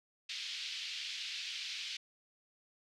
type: band-pass noise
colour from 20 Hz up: pink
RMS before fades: -42 dBFS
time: 0.29-1.97 s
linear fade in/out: 5 ms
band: 2600 to 4800 Hz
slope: 24 dB/octave
effects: none